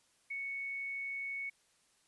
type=tone; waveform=sine; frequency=2217 Hz; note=C#7; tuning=in tune; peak=-37 dBFS; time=0.3-1.5 s; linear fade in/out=10 ms; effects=white hiss -71 dBFS RMS until 2.07 s + resampled to 24000 Hz